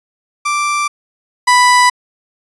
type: tone pair in turn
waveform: 30% pulse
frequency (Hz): 1174.7 / 989.2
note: D6 / B5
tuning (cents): 0 / +3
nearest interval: minor third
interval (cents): 297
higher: first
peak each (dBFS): -11 / -4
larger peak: second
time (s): 0.45-0.88 / 1.47-1.9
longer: neither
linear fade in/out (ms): 10
effects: resampled to 24000 Hz